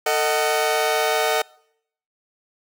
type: chord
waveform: sawtooth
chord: D# diminished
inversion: second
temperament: just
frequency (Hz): 448 / 622.3 / 746.7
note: A4 / D#5 / F#5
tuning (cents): +31 / 0 / +16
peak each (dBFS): -19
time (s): 0.06-1.42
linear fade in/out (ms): 5
effects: noise-tail reverb RT60 0.7 s tail -25 dB re dry